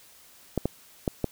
clicks, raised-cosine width 2 ms, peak -11 dBFS, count 4, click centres 0.577 / 0.656 / 1.078 / 1.243 s, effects white hiss -54 dBFS RMS until 1.31 s

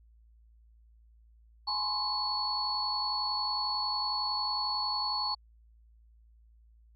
sine tone cluster, 842 / 1016 / 1067 / 4405 Hz, G#5 / B5 / C6 / C#8, +24 / +49 / +34 / -12 cents, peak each -36 / -39 / -39 / -31 dBFS, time 1.67-5.35 s, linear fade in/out 10 ms, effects added 56 Hz sine -57 dBFS peak until 6.95 s

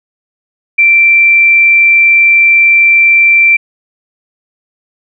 sine tone, 2349 Hz, D7, in tune, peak -3 dBFS, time 0.78-3.57 s, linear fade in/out 10 ms, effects none

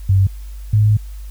sine tone pair in turn, 96.3 / 106.06 Hz, G2 / G#2, -30 / +37 cents, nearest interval major second, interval 167 cents, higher second, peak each -9 dBFS, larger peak neither, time 0.09-0.27 / 0.73-0.97 s, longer second, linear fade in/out 5 ms, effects added 50 Hz sine -28 dBFS peak until 1.3 s + white hiss -49 dBFS RMS until 1.3 s

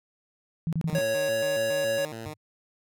sine tone bursts, 162.5 Hz, E3, 24 cents flat, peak -24 dBFS, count 4, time 0.67-0.985 s, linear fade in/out 0 ms, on 57 ms, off 29 ms
10% pulse tone with vibrato, 131.7 Hz, C3, 12 cents sharp, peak -28 dBFS, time 0.87-2.34 s, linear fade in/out 10 ms, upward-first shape square, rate 3.6 Hz, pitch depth 260 cents each way
square tone with pitch glide, 554.4 to 558.3 Hz, C#5 to C#5, 0 to +12 cents, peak -25 dBFS, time 0.95-2.05 s, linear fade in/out 0 ms, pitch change +12 cents, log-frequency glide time 1.27-1.34 s
sine tone with exponential decay, 104 Hz, G#2, 3 cents sharp, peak -32 dBFS, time 2.26-2.37 s, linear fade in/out 5 ms, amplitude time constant 23 ms
effects none

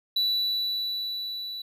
triangle tone with level ramp, 3952 Hz, B7, in tune, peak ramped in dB -20 to -32 dBFS, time 0.16-1.62 s, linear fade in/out 5 ms, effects none

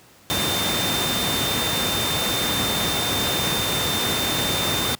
sine tone in noise, 3600 Hz, A7, 39 cents sharp, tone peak -25 dBFS, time 0.3-4.95 s, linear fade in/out 0 ms, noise pink, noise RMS -23 dBFS, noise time 0.3-4.95 s, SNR -5 dB, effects pink hiss -51 dBFS RMS until 4.99 s + high-pass 100 Hz 12 dB/octave

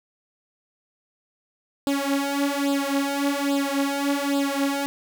sawtooth tone with flanger, 280.1 Hz, C#4, 18 cents sharp, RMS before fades -24 dBFS, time 1.87-4.86 s, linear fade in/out 0 ms, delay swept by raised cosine 0.24 to 4.94 ms, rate 1.2 Hz, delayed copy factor +0.85, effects none

